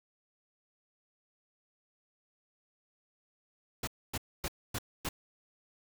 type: noise bursts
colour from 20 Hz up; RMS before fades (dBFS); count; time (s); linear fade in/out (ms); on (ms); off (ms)
pink; -35; 5; 3.83-5.09; 5; 44; 260
effects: none